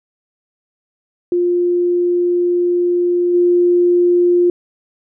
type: tone with level steps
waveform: sine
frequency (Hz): 352.1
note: F4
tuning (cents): +14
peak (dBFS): -12 / -9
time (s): 1.32-4.5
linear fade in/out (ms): 2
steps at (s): 3.33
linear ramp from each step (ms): 20
effects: none